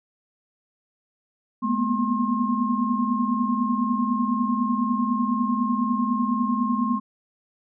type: tone cluster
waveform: sine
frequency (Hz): 213.1 / 237.1 / 247.1 / 1069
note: G#3 / A#3 / B3 / C6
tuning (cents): +45 / +30 / +1 / +37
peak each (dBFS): -26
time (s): 1.62-7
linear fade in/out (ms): 20
effects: none